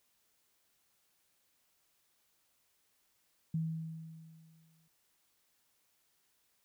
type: tone with exponential decay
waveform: sine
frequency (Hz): 161.3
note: E3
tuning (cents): -37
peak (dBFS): -30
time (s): 3.54-4.88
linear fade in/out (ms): 5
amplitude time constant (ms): 290
effects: white hiss -75 dBFS RMS until 6.64 s